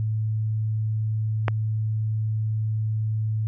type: click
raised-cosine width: 0.5 ms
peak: -7 dBFS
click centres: 1.482 s
effects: added 109 Hz sine -22 dBFS peak until 3.47 s